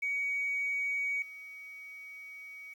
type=tone with level steps; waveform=sine; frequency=2254 Hz; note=C#7; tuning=28 cents sharp; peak=-29 / -44 dBFS; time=0.02-2.74 s; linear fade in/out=10 ms; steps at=1.22 s; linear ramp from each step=2 ms; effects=tanh soft clip ceiling -25 dBFS + 10-bit

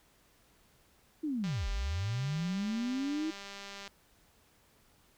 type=linear two-way sweep; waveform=sine; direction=down then up; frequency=323.1 to 38.89 to 323.1 Hz; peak=-31 dBFS; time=1.23-3.31 s; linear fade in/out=10 ms; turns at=1.69 s
type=click train; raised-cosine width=0.2 ms; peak=-28 dBFS; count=486; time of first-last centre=1.44-3.877 s; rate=199 Hz
effects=pink hiss -66 dBFS RMS until 5.17 s

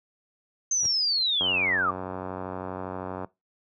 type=linear sweep; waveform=sine; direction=down; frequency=6300 to 1119 Hz; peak=-22 dBFS; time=0.71-1.91 s; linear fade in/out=5 ms
type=noise with exponential growth; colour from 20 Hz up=brown; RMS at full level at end=-32 dBFS; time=0.75-0.86 s; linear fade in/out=0 ms; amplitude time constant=23 ms
type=click train; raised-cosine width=1 ms; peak=-19 dBFS; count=171; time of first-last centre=1.41-3.246 s; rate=92.6 Hz
effects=noise-tail reverb RT60 0.2 s tail -20 dB re dry + high-pass 100 Hz 12 dB/octave

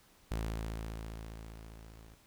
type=tone with level ramp; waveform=sawtooth; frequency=55 Hz; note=A1; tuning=in tune; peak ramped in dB=-29 to -49 dBFS; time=0.31-2.15 s; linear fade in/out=5 ms; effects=pink hiss -64 dBFS RMS until 2.26 s

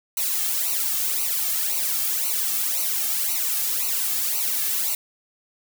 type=noise with flanger; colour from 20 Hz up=blue; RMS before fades=-24 dBFS; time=0.17-4.95 s; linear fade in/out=2 ms; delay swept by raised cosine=0.58 to 2.08 ms; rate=1.9 Hz; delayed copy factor=-0.95; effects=none

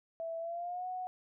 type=tone with pitch glide; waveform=sine; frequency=660 to 736.6 Hz; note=E5 to F#5; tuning=+2 to -8 cents; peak=-36 dBFS; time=0.2-1.07 s; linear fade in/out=0 ms; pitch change=+190 cents; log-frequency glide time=0.39-0.87 s; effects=none

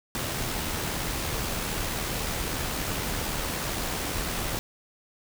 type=noise with amplitude modulation; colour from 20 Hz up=pink; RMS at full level=-29 dBFS; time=0.15-4.59 s; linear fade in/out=0 ms; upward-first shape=sine; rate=77.4 Hz; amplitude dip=30%; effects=none

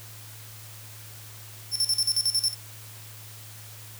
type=tone with tremolo; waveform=sawtooth; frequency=5380 Hz; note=E8; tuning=34 cents sharp; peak=-18 dBFS; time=1.71-2.55 s; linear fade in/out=50 ms; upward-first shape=square; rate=11 Hz; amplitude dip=80%; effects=added 108 Hz sine -45 dBFS peak until 3.99 s + white hiss -46 dBFS RMS until 3.99 s

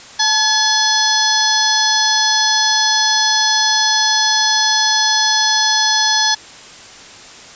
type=harmonic tone with a mistuned harmonic; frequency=853 Hz; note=G#5; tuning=46 cents sharp; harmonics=1 / 2 / 4 / 5 / 6 / 7; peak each=-19 / -19 / -19 / -19 / -19 / -19 dBFS; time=0.19-6.35 s; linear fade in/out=10 ms; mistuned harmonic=1; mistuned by=+44 cents; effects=white hiss -37 dBFS RMS until 7.55 s + resampled to 16000 Hz

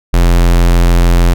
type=tone; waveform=square; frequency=43.22 Hz; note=F1; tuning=17 cents flat; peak=-6 dBFS; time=0.13-1.34 s; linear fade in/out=10 ms; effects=none

